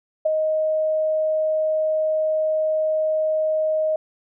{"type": "tone with ADSR envelope", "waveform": "sine", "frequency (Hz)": 625, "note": "D#5", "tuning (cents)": 8, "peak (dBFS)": -14, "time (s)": [0.25, 3.96], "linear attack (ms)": 10, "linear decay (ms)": 14, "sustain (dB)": -4, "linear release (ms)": 3, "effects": []}